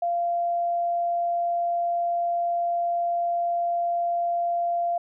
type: tone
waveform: sine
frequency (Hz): 691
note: F5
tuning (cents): -19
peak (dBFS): -22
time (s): 0.02-4.98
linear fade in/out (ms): 5
effects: none